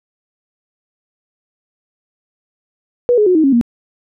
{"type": "tone with pitch steps", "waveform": "sine", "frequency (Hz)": [486.5, 421.1, 364.5, 315.5, 273, 236.3], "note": ["B4", "G#4", "F#4", "D#4", "C#4", "A#3"], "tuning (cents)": [-26, 24, -26, 24, -26, 24], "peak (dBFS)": -8, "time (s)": [3.09, 3.612], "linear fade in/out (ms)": 0, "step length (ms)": 87, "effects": []}